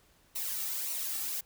blue noise with flanger, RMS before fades -35 dBFS, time 0.35-1.41 s, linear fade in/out 10 ms, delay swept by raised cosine 0.59 to 1.99 ms, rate 1.8 Hz, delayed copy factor -0.65, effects pink hiss -65 dBFS RMS until 1.45 s

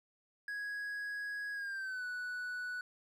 triangle tone with pitch glide, 1661.2 to 1480 Hz, G#6 to F#6, 0 to 0 cents, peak -36 dBFS, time 0.48-2.81 s, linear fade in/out 2 ms, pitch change -200 cents, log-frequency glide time 1.53-2.05 s, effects none

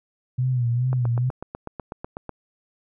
sine tone with vibrato, 123.47 Hz, B2, in tune, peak -19 dBFS, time 0.38-1.3 s, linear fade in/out 10 ms, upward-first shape sine, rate 2.4 Hz, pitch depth 80 cents each way
click train, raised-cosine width 1 ms, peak -18 dBFS, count 12, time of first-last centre 0.93-2.293 s, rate 8.07 Hz
effects none

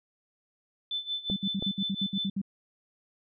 sine tone with tremolo, 3520 Hz, A7, in tune, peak -28 dBFS, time 0.91-2.3 s, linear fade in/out 2 ms, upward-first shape sine, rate 5.6 Hz, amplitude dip 85%
clicks, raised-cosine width 2 ms, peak -21 dBFS, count 2, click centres 1.3 / 1.625 s
sine tone bursts, 196 Hz, G3, in tune, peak -27 dBFS, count 10, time 1.31-2.416 s, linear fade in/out 5 ms, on 53 ms, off 64 ms
effects none

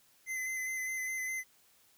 square tone with vibrato, 2047 Hz, C7, 38 cents flat, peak -35 dBFS, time 0.26-1.44 s, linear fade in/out 50 ms, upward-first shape square, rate 4.9 Hz, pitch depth 16 cents each way, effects white hiss -66 dBFS RMS until 1.97 s

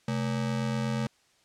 square ring-modulated tone, 174.61 Hz, F3, in tune, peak -25 dBFS, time 0.08-1.07 s, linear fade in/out 2 ms, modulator 44.1 Hz, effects white hiss -65 dBFS RMS until 1.44 s + low-pass 7000 Hz 12 dB/octave

